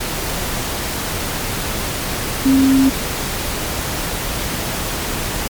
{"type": "tone in noise", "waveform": "sine", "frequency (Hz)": 267.6, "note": "C4", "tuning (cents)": 39, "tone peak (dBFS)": -9, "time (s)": [2.45, 2.9], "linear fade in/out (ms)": 10, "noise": "pink", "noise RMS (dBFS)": -22, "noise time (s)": [0, 5.48], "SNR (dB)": 10, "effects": ["MP3 96 kbps"]}